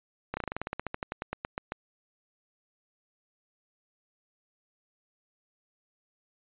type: slowing click train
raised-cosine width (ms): 0.5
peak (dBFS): -17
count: 20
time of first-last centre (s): 0.34-1.721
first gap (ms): 30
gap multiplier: 1.09
effects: resampled to 8000 Hz